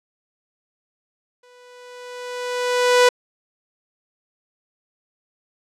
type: tone with exponential growth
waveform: sawtooth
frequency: 493.9 Hz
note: B4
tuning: in tune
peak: -6 dBFS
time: 1.43-3.09 s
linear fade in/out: 5 ms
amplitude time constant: 360 ms
effects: low-pass 8000 Hz 12 dB/octave